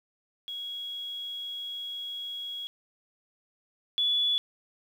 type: tone pair in turn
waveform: sine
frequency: 3322 / 3425 Hz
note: G#7 / A7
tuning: 0 / -47 cents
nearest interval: minor second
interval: 53 cents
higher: second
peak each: -34 / -23 dBFS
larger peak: second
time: 0.48-2.67 / 3.98-4.38 s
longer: first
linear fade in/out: 0 ms
effects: 9-bit